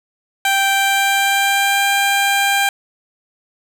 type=tone with pitch glide; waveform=15% pulse; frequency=784 to 795.9 Hz; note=G5 to G5; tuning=0 to +26 cents; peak=-7 dBFS; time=0.45-2.69 s; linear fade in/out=2 ms; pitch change=+26 cents; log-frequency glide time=0.71-1.89 s; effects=none